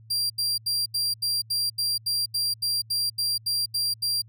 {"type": "tone bursts", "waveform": "40% pulse", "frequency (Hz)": 4746, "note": "D8", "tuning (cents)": 17, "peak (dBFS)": -22, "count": 15, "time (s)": [0.1, 4.22], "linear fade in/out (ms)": 10, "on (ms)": 200, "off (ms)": 80, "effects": ["added 111 Hz sine -48 dBFS peak until 4.28 s"]}